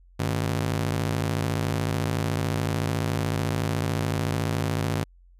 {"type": "ring-modulated tone", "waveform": "sawtooth", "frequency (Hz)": 123.47, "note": "B2", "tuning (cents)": 0, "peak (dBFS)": -17, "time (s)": [0.19, 5.04], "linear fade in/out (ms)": 10, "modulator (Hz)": 26.9, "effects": ["added 44 Hz sine -51 dBFS peak until 5.39 s", "resampled to 32000 Hz"]}